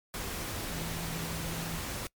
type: tone in noise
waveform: sine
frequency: 164.81 Hz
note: E3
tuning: in tune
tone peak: -38 dBFS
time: 0.71-1.78 s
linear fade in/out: 0 ms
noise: pink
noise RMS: -37 dBFS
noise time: 0.14-2.07 s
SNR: -4 dB
effects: noise-tail reverb RT60 0.1 s tail -24 dB re dry + MP3 96 kbps